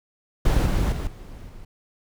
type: noise with level steps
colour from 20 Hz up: brown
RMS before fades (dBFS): -18 / -21 / -27 / -39 / -42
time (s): 0.45-1.65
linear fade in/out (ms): 5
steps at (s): 0.66 / 0.92 / 1.07 / 1.49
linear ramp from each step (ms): 2
effects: none